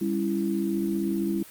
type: chord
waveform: sine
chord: C# diminished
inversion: second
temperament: just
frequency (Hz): 199.57 / 277.2 / 332.6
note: G3 / C#4 / E4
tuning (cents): +31 / 0 / +16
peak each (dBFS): -27 / -32 / -27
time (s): 0.01-1.43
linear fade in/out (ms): 5
effects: white hiss -47 dBFS RMS until 1.5 s + Opus 32 kbps